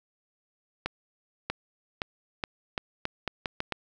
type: accelerating click train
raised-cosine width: 0.3 ms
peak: -13 dBFS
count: 10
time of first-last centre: 0.86-3.723 s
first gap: 640 ms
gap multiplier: 0.81
effects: none